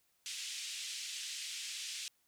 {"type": "band-pass noise", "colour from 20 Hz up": "pink", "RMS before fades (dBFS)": -43, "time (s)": [0.26, 2.08], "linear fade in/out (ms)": 0, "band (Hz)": [2600, 8400], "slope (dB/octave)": 24, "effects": ["white hiss -75 dBFS RMS until 2.27 s"]}